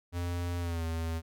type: tone with pitch glide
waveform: square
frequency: 87.31 to 81.94 Hz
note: F2 to E2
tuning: 0 to -10 cents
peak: -32 dBFS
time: 0.12-1.22 s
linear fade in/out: 50 ms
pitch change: -110 cents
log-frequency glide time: 0.59-0.84 s
effects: none